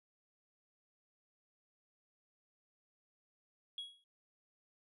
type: tone with exponential decay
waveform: triangle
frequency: 3322 Hz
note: G#7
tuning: in tune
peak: -35 dBFS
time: 3.78-4.04 s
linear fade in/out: 2 ms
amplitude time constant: 56 ms
effects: tanh soft clip ceiling -37 dBFS + resampled to 32000 Hz